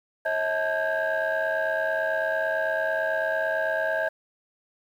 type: tone cluster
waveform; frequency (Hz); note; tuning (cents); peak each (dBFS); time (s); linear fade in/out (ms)
sine; 544 / 640 / 878 / 1565 / 1634; C#5 / D#5 / A5 / G6 / G#6; -33 / +49 / -4 / -3 / -29; -32 / -25 / -34 / -31 / -28; 0.25-4.09; 10
effects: tanh soft clip ceiling -17 dBFS + 9-bit